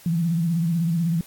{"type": "tone with vibrato", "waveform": "sine", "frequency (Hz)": 167.4, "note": "E3", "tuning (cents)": 27, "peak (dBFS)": -19, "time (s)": [0.06, 1.21], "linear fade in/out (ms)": 2, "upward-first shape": "sine", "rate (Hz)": 16, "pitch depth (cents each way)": 81, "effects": ["white hiss -48 dBFS RMS until 1.26 s", "AAC 64 kbps"]}